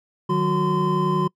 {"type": "tone cluster", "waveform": "triangle", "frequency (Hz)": [154.5, 185.4, 366.9, 1027], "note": ["D#3", "F#3", "F#4", "C6"], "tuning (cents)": [-12, 4, -15, -33], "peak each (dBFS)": -22, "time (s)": [0.29, 1.28], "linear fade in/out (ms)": 10, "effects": ["noise-tail reverb RT60 0.1 s tail -25 dB re dry"]}